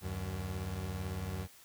30% pulse beating tone pair, 75.8 / 93.8 Hz, D#2 / F#2, -45 / +24 cents, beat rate 18 Hz, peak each -39 / -35 dBFS, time 0.01-1.48 s, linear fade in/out 50 ms, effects white hiss -58 dBFS RMS until 1.64 s

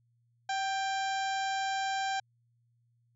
harmonic tone with a mistuned harmonic, 791 Hz, G5, 15 cents sharp, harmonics 1 / 2 / 3 / 4 / 5 / 6 / 7 / 8 / 9, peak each -31 / -37 / -44 / -44 / -45 / -51 / -47 / -53 / -48 dBFS, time 0.49-2.2 s, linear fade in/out 5 ms, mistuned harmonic 1, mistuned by -38 cents, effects added 118 Hz sine -68 dBFS peak until 3.15 s

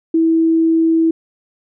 sine tone, 326.1 Hz, E4, 19 cents flat, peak -10 dBFS, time 0.14-1.11 s, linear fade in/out 5 ms, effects none

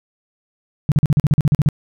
sine tone bursts, 146.83 Hz, D3, in tune, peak -9 dBFS, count 12, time 0.89-1.688 s, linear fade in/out 0 ms, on 28 ms, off 42 ms, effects none

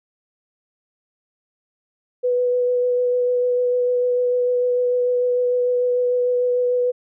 sine tone with vibrato, 493.9 Hz, B4, in tune, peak -16 dBFS, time 2.23-6.92 s, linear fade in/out 20 ms, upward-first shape sine, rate 6.7 Hz, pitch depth 11 cents each way, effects none

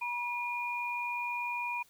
sine tone pair together, 964.6 / 2428 Hz, B5 / D#7, -41 / -43 cents, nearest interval octave + major third, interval 1598 cents, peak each -35 / -35 dBFS, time 0.01-1.83 s, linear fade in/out 10 ms, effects white hiss -64 dBFS RMS until 1.89 s

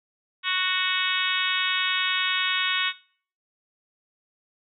harmonic tone, 370 Hz, F#4, in tune, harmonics 3 / 4 / 5 / 6 / 7 / 8 / 9 / 10, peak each -31 / -31 / -31 / -31 / -31 / -31 / -31 / -31 dBFS, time 0.43-2.93 s, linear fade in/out 50 ms, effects noise-tail reverb RT60 0.5 s tail -20 dB re dry

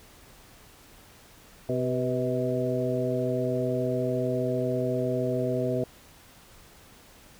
harmonic tone with a mistuned harmonic, 127.2 Hz, C3, 48 cents flat, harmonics 1 / 2 / 3 / 4 / 5, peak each -31 / -31 / -31 / -31 / -31 dBFS, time 1.69-5.84 s, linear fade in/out 2 ms, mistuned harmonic 4, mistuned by -51 cents, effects pink hiss -53 dBFS RMS until 7.39 s

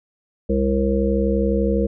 harmonic tone with a mistuned harmonic, 66.9 Hz, C2, 39 cents sharp, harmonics 1 / 3 / 5 / 7 / 8, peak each -22 / -21 / -25 / -22 / -26 dBFS, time 0.49-1.87 s, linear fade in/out 10 ms, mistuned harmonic 8, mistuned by +16 cents, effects none

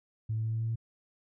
sine tone with pitch steps, 110 / 110.77 / 111.54 / 112.31 / 113.09 / 113.88 Hz, A2 / A2 / A2 / A2 / A2 / A#2, 0 / +12 / +24 / +36 / +48 / -40 cents, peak -28 dBFS, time 0.29-0.758 s, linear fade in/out 10 ms, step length 78 ms, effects tanh soft clip ceiling -24 dBFS

